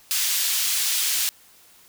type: high-pass noise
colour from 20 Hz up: pink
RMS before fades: -23 dBFS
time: 0.11-1.29 s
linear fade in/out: 0 ms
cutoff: 3400 Hz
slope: 12 dB/octave
effects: white hiss -53 dBFS RMS until 1.88 s